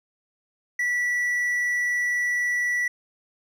triangle tone, 1954 Hz, B6, 19 cents flat, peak -20 dBFS, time 0.79-2.88 s, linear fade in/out 5 ms, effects none

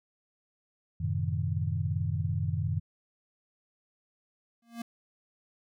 sine chord, F# diminished seventh, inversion none, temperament equal, 92.5 / 110 / 130.81 / 155.56 Hz, F#2 / A2 / C3 / Eb3, 0 / 0 / 0 / 0 cents, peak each -31 / -34 / -35 / -33 dBFS, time 1-2.8 s, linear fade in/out 10 ms
square tone with exponential growth, 233.1 Hz, A#3, in tune, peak -33 dBFS, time 4.62-4.82 s, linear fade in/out 5 ms, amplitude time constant 43 ms
effects none

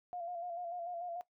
sine tone with vibrato, 697 Hz, F5, 4 cents flat, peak -39 dBFS, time 0.13-1.21 s, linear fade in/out 0 ms, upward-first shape square, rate 6.8 Hz, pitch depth 41 cents each way, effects noise-tail reverb RT60 0.1 s tail -17 dB re dry

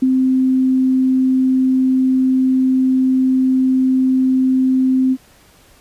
sine tone with ADSR envelope, 260 Hz, C4, 11 cents flat, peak -9 dBFS, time 0.02-5.17 s, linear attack 7 ms, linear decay 32 ms, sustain -2 dB, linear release 49 ms, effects pink hiss -49 dBFS RMS until 5.8 s + resampled to 32000 Hz

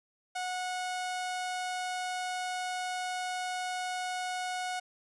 sawtooth tone, 732 Hz, F#5, 19 cents flat, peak -29 dBFS, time 0.35-4.8 s, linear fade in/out 10 ms, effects resampled to 24000 Hz

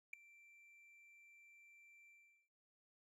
triangle tone with ADSR envelope, 2349 Hz, D7, in tune, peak -38 dBFS, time 0.13-2.49 s, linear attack 5 ms, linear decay 4 ms, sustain -23 dB, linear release 410 ms, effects none

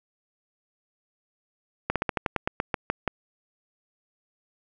slowing click train, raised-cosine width 0.5 ms, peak -9 dBFS, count 12, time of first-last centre 1.9-3.077 s, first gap 57 ms, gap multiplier 1.12, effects none

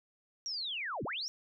sine linear two-way sweep, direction down then up, 5730 to 73.42 to 5730 Hz, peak -35 dBFS, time 0.46-1.28 s, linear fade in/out 0 ms, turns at 1.04 s, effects none

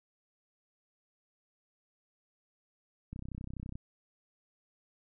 click train, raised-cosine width 5 ms, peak -29 dBFS, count 21, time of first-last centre 3.13-3.755 s, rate 32 Hz, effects none

